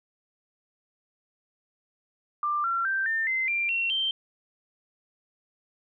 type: tone with pitch steps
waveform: sine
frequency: 1187 / 1363.5 / 1566.3 / 1799.2 / 2067 / 2374 / 2727 / 3133 Hz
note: D6 / F6 / G6 / A6 / C7 / D7 / F7 / G7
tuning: +18 / -42 / -2 / +38 / -22 / +18 / -42 / -2 cents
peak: -24 dBFS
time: 2.43-4.11 s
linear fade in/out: 2 ms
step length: 210 ms
effects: none